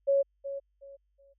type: tone with echo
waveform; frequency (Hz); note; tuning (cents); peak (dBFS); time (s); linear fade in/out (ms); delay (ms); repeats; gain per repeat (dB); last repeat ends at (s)
sine; 554.4; C#5; 0; -21; 0.07-0.23; 20; 370; 3; -12; 1.34
effects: added 50 Hz sine -70 dBFS peak until 1.38 s